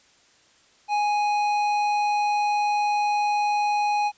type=tone with tanh clipping; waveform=sine; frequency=830.6 Hz; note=G#5; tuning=in tune; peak=-22 dBFS; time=0.88-4.12 s; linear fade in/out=50 ms; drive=12 dB; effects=white hiss -58 dBFS RMS until 4.17 s + resampled to 16000 Hz